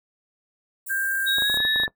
white high-pass noise, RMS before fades -35 dBFS, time 0.86-1.58 s, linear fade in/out 10 ms, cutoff 7300 Hz, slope 96 dB/octave
sine tone with pitch glide, 1588 to 1751.8 Hz, G6 to A6, +22 to -8 cents, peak -23 dBFS, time 0.89-1.88 s, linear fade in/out 20 ms, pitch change +170 cents, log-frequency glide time 1.3-1.66 s
triangle tone, 3792 Hz, A#7, 29 cents sharp, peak -21 dBFS, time 1.26-1.86 s, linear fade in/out 20 ms
clicks, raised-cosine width 1 ms, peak -20 dBFS, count 11, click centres 1.384 / 1.422 / 1.499 / 1.543 / 1.573 / 1.603 / 1.651 / 1.76 / 1.8 / 1.835 / 1.879 s
effects noise-tail reverb RT60 0.1 s tail -17 dB re dry

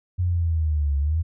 sine linear two-way sweep, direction down then up, 91.2 to 69.3 to 84.5 Hz, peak -19 dBFS, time 0.18-1.23 s, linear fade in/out 20 ms, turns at 0.98 s, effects none

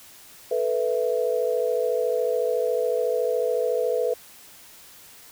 sine chord, A suspended second, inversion none, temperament equal, 440 / 493.9 / 659.3 Hz, A4 / B4 / E5, 0 / 0 / 0 cents, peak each -26 / -23 / -29 dBFS, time 0.51-4.14 s, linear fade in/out 5 ms, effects white hiss -48 dBFS RMS until 5.31 s

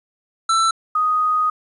square / sine tone pair in turn, 1332 / 1246.4 Hz, E6 / D#6, +18 / +3 cents, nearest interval minor second, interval 115 cents, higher first, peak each -15 dBFS, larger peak neither, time 0.49-0.71 / 0.95-1.5 s, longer second, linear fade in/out 5 ms, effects resampled to 24000 Hz + 9-bit

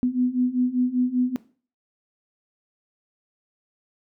sine beating tone pair, 246.9 / 252 Hz, B3 / B3, 0 / +35 cents, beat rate 5.1 Hz, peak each -24 / -22 dBFS, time 0.03-1.36 s, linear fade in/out 0 ms, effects noise-tail reverb RT60 0.4 s tail -17 dB re dry

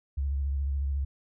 sine tone with vibrato, 69.4 Hz, C#2, 3 cents sharp, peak -26 dBFS, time 0.17-1.05 s, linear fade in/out 10 ms, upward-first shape triangle, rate 14 Hz, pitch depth 72 cents each way, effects none

